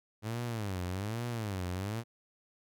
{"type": "tone with vibrato", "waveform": "sawtooth", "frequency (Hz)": 103.83, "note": "G#2", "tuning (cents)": 0, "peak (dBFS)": -30, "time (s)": [0.22, 2.04], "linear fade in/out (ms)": 50, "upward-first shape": "sine", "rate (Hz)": 1.2, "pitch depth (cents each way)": 260, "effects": []}